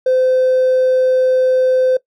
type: tone with hard clipping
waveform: triangle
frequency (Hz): 514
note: C5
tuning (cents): -31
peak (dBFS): -10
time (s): 0.06-1.97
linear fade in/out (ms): 5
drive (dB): 2
effects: noise-tail reverb RT60 0.1 s tail -20 dB re dry